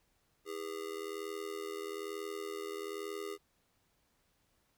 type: tone with amplitude modulation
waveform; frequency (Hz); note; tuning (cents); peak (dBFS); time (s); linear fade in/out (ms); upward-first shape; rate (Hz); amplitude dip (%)
square; 405.8; G#4; -40; -36; 0.45-3.38; 50; sine; 81.1; 85
effects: pink hiss -75 dBFS RMS until 4.77 s